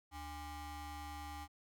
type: ring-modulated tone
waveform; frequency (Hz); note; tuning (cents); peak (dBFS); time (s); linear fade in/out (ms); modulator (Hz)
35% pulse; 370; F#4; 0; -40; 0.11-1.48; 50; 445
effects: none